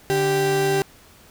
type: tone pair together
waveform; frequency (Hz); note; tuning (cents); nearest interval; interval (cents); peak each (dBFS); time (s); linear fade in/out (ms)
35% pulse; 146.56 / 392; D3 / G4; -3 / 0; octave + perfect fourth; 1703; -24 / -17; 0.1-0.82; 0
effects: pink hiss -50 dBFS RMS until 1.3 s